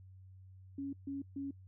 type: tone bursts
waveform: sine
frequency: 277.2 Hz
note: C#4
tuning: in tune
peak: -37 dBFS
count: 3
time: 0.78-1.51 s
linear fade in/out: 5 ms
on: 150 ms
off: 140 ms
effects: noise-tail reverb RT60 0.1 s tail -22 dB re dry + added 94 Hz sine -53 dBFS peak until 1.67 s